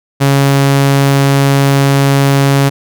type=tone; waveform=sawtooth; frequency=138.59 Hz; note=C#3; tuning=in tune; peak=-3 dBFS; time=0.2-2.7 s; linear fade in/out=20 ms; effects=none